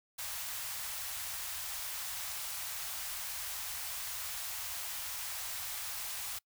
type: band-stop noise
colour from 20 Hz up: white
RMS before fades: -40 dBFS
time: 0.18-6.39 s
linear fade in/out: 10 ms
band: 110 to 670 Hz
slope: 24 dB/octave
effects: noise-tail reverb RT60 0.1 s tail -25 dB re dry